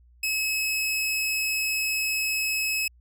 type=tone; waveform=sawtooth; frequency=2575 Hz; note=E7; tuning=41 cents flat; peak=-21 dBFS; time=0.23-2.88 s; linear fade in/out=5 ms; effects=added 60 Hz sine -53 dBFS peak until 3 s